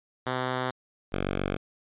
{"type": "tone pair in turn", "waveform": "5% pulse", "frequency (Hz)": [127.8, 47.35], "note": ["C3", "F#1"], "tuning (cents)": [-40, 41], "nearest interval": "octave + perfect fourth", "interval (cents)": 1719, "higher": "first", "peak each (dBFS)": -16, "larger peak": "neither", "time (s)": [[0.26, 0.71], [1.12, 1.57]], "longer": "neither", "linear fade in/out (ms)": 10, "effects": ["resampled to 8000 Hz"]}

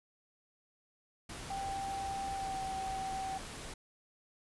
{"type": "noise", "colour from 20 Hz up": "pink", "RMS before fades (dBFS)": -45, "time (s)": [1.29, 3.74], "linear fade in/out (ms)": 5}
{"type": "tone with pitch glide", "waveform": "sine", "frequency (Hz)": [784, 768.8], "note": ["G5", "G5"], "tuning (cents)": [0, -34], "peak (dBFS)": -36, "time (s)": [1.5, 3.38], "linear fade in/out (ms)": 5, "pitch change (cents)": -34, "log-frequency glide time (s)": [2.33, 2.56]}
{"effects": ["resampled to 24000 Hz"]}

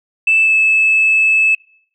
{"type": "tone with pitch glide", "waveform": "sine", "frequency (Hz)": [2637, 2610], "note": ["E7", "E7"], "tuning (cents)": [0, -18], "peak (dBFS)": -8, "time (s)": [0.27, 1.55], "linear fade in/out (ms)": 5, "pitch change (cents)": -18, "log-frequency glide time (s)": [0.41, 0.54], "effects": ["noise-tail reverb RT60 0.6 s tail -25 dB re dry", "tanh soft clip ceiling -4 dBFS"]}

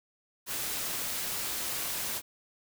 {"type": "noise", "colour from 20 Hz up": "white", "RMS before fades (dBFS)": -34, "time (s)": [0.46, 2.22], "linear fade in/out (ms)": 50, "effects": []}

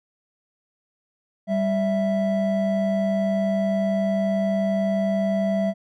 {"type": "tone pair together", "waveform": "triangle", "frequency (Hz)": [196, 659.3], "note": ["G3", "E5"], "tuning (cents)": [0, 0], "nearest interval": "octave + major sixth", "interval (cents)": 2100, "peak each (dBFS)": [-20, -21], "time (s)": [1.47, 5.74], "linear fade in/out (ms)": 50, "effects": []}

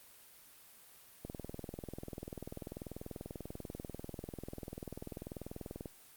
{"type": "click train", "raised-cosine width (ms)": 2, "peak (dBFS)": -29, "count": 95, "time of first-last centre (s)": [1.25, 5.858], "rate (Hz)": 20.4, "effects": ["white hiss -59 dBFS RMS until 6.16 s", "Opus 32 kbps"]}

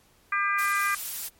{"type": "harmonic tone", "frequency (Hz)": 400.4, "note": "G4", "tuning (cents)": 37, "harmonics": [3, 4, 5, 6], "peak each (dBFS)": [-26, -28, -30, -32], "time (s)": [0.32, 0.95], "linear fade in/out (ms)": 5}
{"type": "noise", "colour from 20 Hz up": "blue", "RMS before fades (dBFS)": -33, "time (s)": [0.58, 1.29], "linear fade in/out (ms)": 10}
{"effects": ["pink hiss -61 dBFS RMS until 1.39 s", "MP3 64 kbps"]}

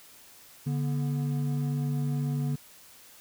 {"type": "tone pair together", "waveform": "triangle", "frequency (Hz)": [144.1, 242.3], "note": ["D3", "B3"], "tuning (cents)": [-33, -33], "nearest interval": "major sixth", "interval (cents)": 900, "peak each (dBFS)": [-25, -32], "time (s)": [0.66, 2.56], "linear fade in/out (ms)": 10, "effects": ["white hiss -53 dBFS RMS until 3.2 s"]}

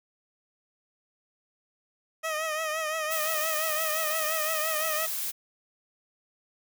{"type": "tone with vibrato", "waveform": "15% pulse", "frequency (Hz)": 628, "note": "D#5", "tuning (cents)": 16, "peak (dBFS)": -22, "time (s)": [2.23, 5.07], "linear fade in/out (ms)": 20, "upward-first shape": "triangle", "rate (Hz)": 5.8, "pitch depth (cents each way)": 66}
{"type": "noise", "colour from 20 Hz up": "blue", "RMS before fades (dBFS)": -32, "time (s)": [3.1, 5.32], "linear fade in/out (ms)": 20}
{"effects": []}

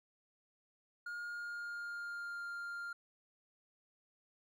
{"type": "tone with pitch glide", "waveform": "triangle", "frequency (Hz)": [1423, 1398.6], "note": ["F6", "F6"], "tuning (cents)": [32, 2], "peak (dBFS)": -39, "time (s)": [1.06, 2.93], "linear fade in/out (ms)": 5, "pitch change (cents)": -30, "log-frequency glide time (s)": [1.24, 2.43], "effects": []}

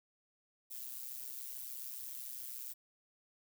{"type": "noise with amplitude modulation", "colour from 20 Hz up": "violet", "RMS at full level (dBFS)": -42, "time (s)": [0.7, 2.74], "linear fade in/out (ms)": 20, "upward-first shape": "sine", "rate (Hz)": 127, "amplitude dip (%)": 75, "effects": []}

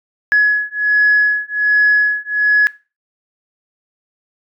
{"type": "beating tone pair", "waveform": "sine", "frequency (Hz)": [1688, 1689.3], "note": ["G#6", "G#6"], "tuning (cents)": [28, 29], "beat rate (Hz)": 1.3, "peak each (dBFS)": -13, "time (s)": [0.32, 2.67], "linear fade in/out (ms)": 0, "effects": ["noise-tail reverb RT60 0.3 s tail -20 dB re dry", "tanh soft clip ceiling -4 dBFS"]}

